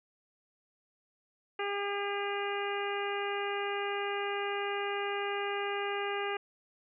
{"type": "harmonic tone", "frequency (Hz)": 403.5, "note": "G#4", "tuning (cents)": -50, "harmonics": [1, 2, 3, 4, 5, 6, 7], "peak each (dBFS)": [-35, -38, -40, -41, -42, -43, -43], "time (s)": [1.59, 6.37], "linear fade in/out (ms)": 5, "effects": []}